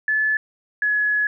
sine tone pair in turn, 1729 / 1692.4 Hz, A6 / G#6, -31 / +32 cents, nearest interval unison, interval 37 cents, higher first, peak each -17 dBFS, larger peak neither, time 0.08-0.37 / 0.82-1.27 s, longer second, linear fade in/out 2 ms, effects none

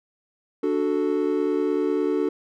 triangle chord, D major, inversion none, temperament equal, 293.7 / 370 / 440 Hz, D4 / F#4 / A4, 0 / 0 / 0 cents, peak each -23 dBFS, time 0.63-2.29 s, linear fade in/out 5 ms, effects none

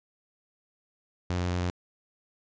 sawtooth tone, 89.1 Hz, F2, 35 cents sharp, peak -23 dBFS, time 1.3-1.7 s, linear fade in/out 0 ms, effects resampled to 16000 Hz

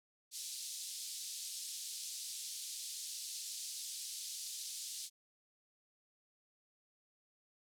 pink band-pass noise, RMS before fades -45 dBFS, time 0.31-5.1 s, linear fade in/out 50 ms, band 4000 to 11000 Hz, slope 24 dB/octave, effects none

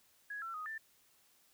sine tone with pitch steps, 1668 / 1348 / 1249 / 1775 Hz, G#6 / E6 / D#6 / A6, +7 / +38 / +6 / +15 cents, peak -40 dBFS, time 0.3-0.78 s, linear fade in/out 5 ms, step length 120 ms, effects white hiss -69 dBFS RMS until 1.53 s

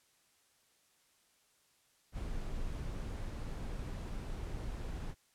brown noise, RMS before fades -40 dBFS, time 2.12-5.15 s, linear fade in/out 50 ms, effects white hiss -71 dBFS RMS until 5.34 s + low-pass 11000 Hz 12 dB/octave

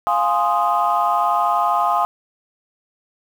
sine chord, F minor seventh, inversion none, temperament equal, 698.5 / 830.6 / 1046.5 / 1244.5 Hz, F5 / Ab5 / C6 / Eb6, 0 / 0 / 0 / 0 cents, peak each -20 dBFS, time 0.07-2.05 s, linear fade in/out 0 ms, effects tanh soft clip ceiling -7 dBFS + 7-bit

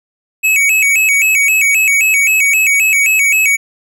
square tone with vibrato, 2408 Hz, D7, 43 cents sharp, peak -9 dBFS, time 0.43-3.57 s, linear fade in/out 20 ms, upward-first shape square, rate 3.8 Hz, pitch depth 120 cents each way, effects none

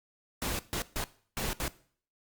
pink noise bursts at uneven times, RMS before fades -33 dBFS, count 5, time 0.42-0.59 / 0.73-0.82 / 0.96-1.04 / 1.37-1.53 / 1.6-1.68 s, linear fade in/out 0 ms, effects noise-tail reverb RT60 0.5 s tail -18 dB re dry + Opus 48 kbps

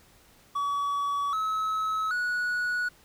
triangle tone with pitch steps, 1136 / 1289.9 / 1464.7 Hz, C#6 / E6 / F#6, +42 / -38 / -18 cents, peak -24 dBFS, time 0.55-2.89 s, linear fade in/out 10 ms, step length 780 ms, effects pink hiss -58 dBFS RMS until 3.04 s

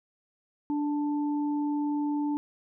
sine tone pair together, 293.2 / 881.9 Hz, D4 / A5, -3 / +4 cents, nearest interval octave + perfect fifth, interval 1907 cents, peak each -26 / -37 dBFS, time 0.7-2.37 s, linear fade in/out 0 ms, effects none

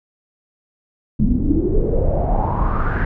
brown noise with low-pass filter sweep, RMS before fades -17 dBFS, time 1.19-3.05 s, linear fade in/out 5 ms, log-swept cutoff 210 to 1700 Hz, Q 6.6, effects none

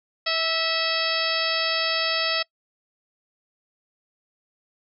harmonic tone with a mistuned harmonic, 650 Hz, E5, 24 cents flat, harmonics 1 / 2 / 3 / 4 / 5 / 6 / 7 / 8, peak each -30 / -30 / -30 / -30 / -30 / -30 / -30 / -30 dBFS, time 0.26-2.43 s, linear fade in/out 10 ms, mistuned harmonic 2, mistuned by +22 cents, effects noise-tail reverb RT60 0.1 s tail -24 dB re dry

